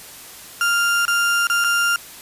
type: tone with dropouts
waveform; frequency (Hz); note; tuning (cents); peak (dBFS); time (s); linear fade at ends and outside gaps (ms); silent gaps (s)
35% pulse; 1396.9; F6; 0; -14; 0.61-1.96; 1; 1.053-1.08 / 1.47-1.499 / 1.641-1.645
effects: white hiss -39 dBFS RMS until 2.21 s + resampled to 32000 Hz